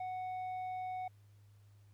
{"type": "tone with tanh clipping", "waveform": "sine", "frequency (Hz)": 740, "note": "F#5", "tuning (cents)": 0, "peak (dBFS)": -39, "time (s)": [0, 1.08], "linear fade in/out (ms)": 5, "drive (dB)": 5, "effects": ["added 102 Hz sine -59 dBFS peak until 1.93 s", "pink hiss -75 dBFS RMS until 1.93 s"]}